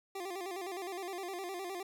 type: tone with vibrato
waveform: 25% pulse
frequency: 370 Hz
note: F#4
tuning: in tune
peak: -35 dBFS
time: 0.15-1.83 s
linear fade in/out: 5 ms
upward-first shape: square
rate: 9.7 Hz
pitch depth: 91 cents each way
effects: none